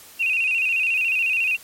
sine tone with vibrato, 2622 Hz, E7, 10 cents flat, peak -18 dBFS, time 0.19-1.57 s, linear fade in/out 20 ms, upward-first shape square, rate 14 Hz, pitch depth 72 cents each way, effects white hiss -45 dBFS RMS until 1.63 s + MP3 64 kbps

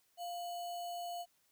sine tone with sample-and-hold, 698.5 Hz, F5, in tune, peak -39 dBFS, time 0.17-1.26 s, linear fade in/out 50 ms, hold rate 3675 Hz, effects white hiss -74 dBFS RMS until 1.51 s

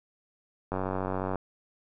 click train, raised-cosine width 1 ms, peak -17 dBFS, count 61, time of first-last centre 0.72-1.357 s, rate 94.2 Hz, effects none

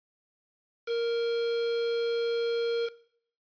triangle tone with quantisation, 466.2 Hz, A#4, in tune, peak -24 dBFS, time 0.86-2.9 s, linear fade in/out 50 ms, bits 6, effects noise-tail reverb RT60 0.6 s tail -19 dB re dry + resampled to 11025 Hz

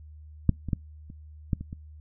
clicks, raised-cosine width 5 ms, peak -6 / -21 / -12 / -29 / -12 / -24 / -25 dBFS, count 7, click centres 0.493 / 0.687 / 0.732 / 1.101 / 1.532 / 1.61 / 1.729 s, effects noise-tail reverb RT60 0.2 s tail -26 dB re dry + added 76 Hz sine -44 dBFS peak until 2 s

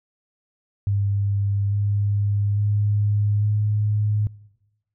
sine tone with pitch steps, 100.4 / 101.98 / 103.58 / 105.21 Hz, G2 / G#2 / G#2 / G#2, +42 / -31 / -4 / +23 cents, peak -18 dBFS, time 0.87-4.27 s, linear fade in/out 0 ms, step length 850 ms, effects noise-tail reverb RT60 1.0 s tail -22 dB re dry

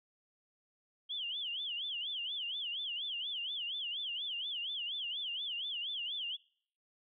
sine tone with vibrato, 3136 Hz, G7, in tune, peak -36 dBFS, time 1.09-6.37 s, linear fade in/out 20 ms, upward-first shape sine, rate 4.2 Hz, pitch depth 210 cents each way, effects noise-tail reverb RT60 0.6 s tail -25 dB re dry

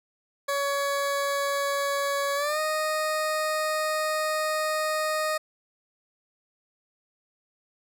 20% pulse tone with pitch glide, 562 to 620 Hz, C#5 to D#5, +24 to -6 cents, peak -20 dBFS, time 0.48-5.38 s, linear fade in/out 10 ms, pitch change +170 cents, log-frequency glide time 2.35-2.59 s, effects none

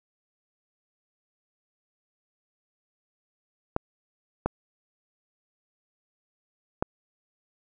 clicks, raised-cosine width 1 ms, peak -10 dBFS, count 3, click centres 3.764 / 4.46 / 6.825 s, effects none

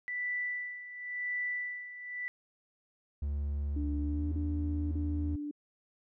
sine tone with tremolo, 1975.5 Hz, B6, in tune, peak -31 dBFS, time 0.08-2.28 s, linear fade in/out 0 ms, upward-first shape sine, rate 0.94 Hz, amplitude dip 75%
triangle tone with pitch glide, 72 to 78.97 Hz, D2 to D#2, -34 to +26 cents, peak -29 dBFS, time 3.22-5.36 s, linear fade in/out 5 ms, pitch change +160 cents, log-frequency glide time 3.99-4.3 s
sine tone bursts, 293.7 Hz, D4, in tune, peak -35 dBFS, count 3, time 3.76-5.512 s, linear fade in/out 5 ms, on 560 ms, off 36 ms
effects none

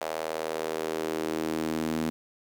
sawtooth tone with high-pass filter sweep, 79.6 Hz, D#2, 40 cents sharp, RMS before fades -31 dBFS, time 0.01-2.1 s, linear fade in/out 0 ms, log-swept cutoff 610 to 240 Hz, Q 2.7, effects 9-bit

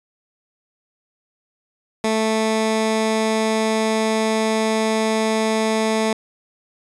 15% pulse tone, 220 Hz, A3, in tune, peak -11 dBFS, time 2.04-6.13 s, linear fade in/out 2 ms, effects resampled to 24000 Hz

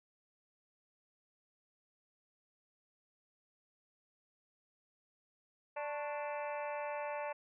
harmonic tone with a mistuned harmonic, 293.7 Hz, D4, in tune, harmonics 2 / 3 / 4 / 5 / 6 / 7 / 8 / 9, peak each -40 / -42 / -49 / -52 / -52 / -53 / -53 / -52 dBFS, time 5.76-7.33 s, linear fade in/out 10 ms, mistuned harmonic 4, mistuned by -100 cents, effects none

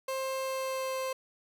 30% pulse tone with pitch glide, 529 to 524.1 Hz, C5 to C5, +19 to +3 cents, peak -29 dBFS, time 0.08-1.13 s, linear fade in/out 5 ms, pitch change -16 cents, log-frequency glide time 0.4-0.99 s, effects none

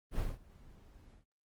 brown noise with ADSR envelope, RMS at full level -33 dBFS, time 0.11-1.25 s, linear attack 75 ms, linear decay 190 ms, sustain -24 dB, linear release 110 ms, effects Opus 24 kbps

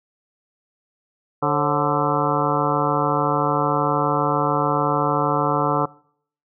harmonic tone with a mistuned harmonic, 146.83 Hz, D3, in tune, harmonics 1 / 2 / 3 / 4 / 5 / 6 / 7 / 8 / 9, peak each -26 / -26 / -26 / -26 / -26 / -26 / -26 / -26 / -26 dBFS, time 1.42-5.86 s, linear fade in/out 10 ms, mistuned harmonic 4, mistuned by -120 cents, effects noise-tail reverb RT60 0.6 s tail -23 dB re dry

